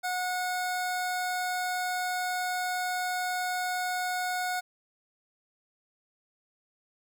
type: tone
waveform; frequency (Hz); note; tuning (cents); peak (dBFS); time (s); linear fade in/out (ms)
25% pulse; 729; F#5; -26; -25; 0.03-4.61; 20
effects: none